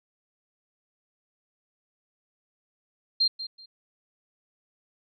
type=tone with echo; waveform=sine; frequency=4186 Hz; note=C8; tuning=in tune; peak=-19 dBFS; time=3.2-3.28 s; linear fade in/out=10 ms; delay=190 ms; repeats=2; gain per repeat=-13 dB; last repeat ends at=3.66 s; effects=none